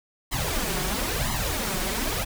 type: noise with flanger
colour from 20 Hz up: pink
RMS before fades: -27 dBFS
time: 0.31-2.25 s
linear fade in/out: 20 ms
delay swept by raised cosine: 0.98 to 5.48 ms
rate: 1 Hz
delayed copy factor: +0.95
effects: none